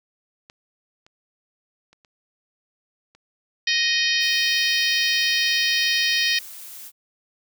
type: clicks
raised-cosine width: 0.2 ms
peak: -26 / -33 / -35 / -36 / -34 dBFS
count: 5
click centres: 0.499 / 1.065 / 1.93 / 2.048 / 3.15 s
type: harmonic tone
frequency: 622.3 Hz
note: D#5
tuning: in tune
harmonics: 3 / 4 / 5 / 6 / 7 / 8 / 9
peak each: -24 / -25 / -26 / -27 / -27 / -28 / -29 dBFS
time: 3.67-6.39 s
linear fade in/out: 5 ms
type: noise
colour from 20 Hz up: blue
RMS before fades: -39 dBFS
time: 4.19-6.92 s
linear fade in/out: 50 ms
effects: none